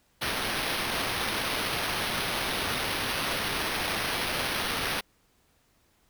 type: noise with sample-and-hold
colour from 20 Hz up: white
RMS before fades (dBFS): -30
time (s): 0.21-5.01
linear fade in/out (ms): 10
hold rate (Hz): 7350
effects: pink hiss -67 dBFS RMS until 6.09 s